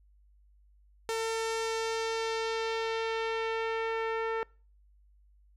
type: tone with low-pass filter sweep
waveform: sawtooth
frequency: 450.3 Hz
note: A4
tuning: 40 cents sharp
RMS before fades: -32 dBFS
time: 1.09-4.43 s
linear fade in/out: 0 ms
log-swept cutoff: 9600 to 1800 Hz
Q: 1.2
effects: noise-tail reverb RT60 0.4 s tail -25 dB re dry + added 50 Hz sine -59 dBFS peak until 5.56 s